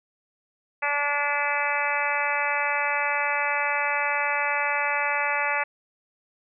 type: harmonic tone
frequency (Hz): 289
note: D4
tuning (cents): -28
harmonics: 2 / 3 / 4 / 5 / 6 / 7 / 8 / 9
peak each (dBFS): -33 / -29 / -32 / -31 / -31 / -29 / -31 / -32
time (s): 0.82-5.64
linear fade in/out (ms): 10
effects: none